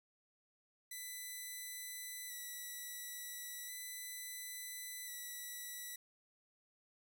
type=tone with vibrato; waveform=5% pulse; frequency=1975.5 Hz; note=B6; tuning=in tune; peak=-35 dBFS; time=0.91-5.96 s; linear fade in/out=5 ms; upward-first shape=square; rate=0.36 Hz; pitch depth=19 cents each way; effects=none